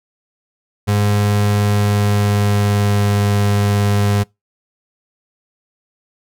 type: tone with pitch glide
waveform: 35% pulse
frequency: 103 to 101.93 Hz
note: G#2 to G#2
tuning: -14 to -32 cents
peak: -11 dBFS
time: 0.87-4.24 s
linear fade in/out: 20 ms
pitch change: -18 cents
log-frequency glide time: 1.67-3.21 s
effects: noise-tail reverb RT60 0.2 s tail -25 dB re dry